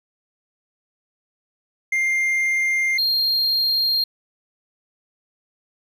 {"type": "tone pair in turn", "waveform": "triangle", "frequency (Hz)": [2106, 4212], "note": ["C7", "C8"], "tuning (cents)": [11, 11], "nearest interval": "octave", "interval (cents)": 1200, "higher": "second", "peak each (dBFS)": -16, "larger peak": "neither", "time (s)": [[1.92, 2.98], [2.98, 4.04]], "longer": "neither", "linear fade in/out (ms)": 5, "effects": []}